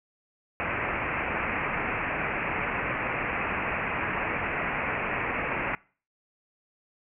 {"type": "low-pass noise", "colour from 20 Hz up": "white", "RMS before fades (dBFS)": -30, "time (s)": [0.6, 5.75], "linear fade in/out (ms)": 0, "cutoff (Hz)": 2600, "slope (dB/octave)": 96, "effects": ["noise-tail reverb RT60 0.4 s tail -23 dB re dry"]}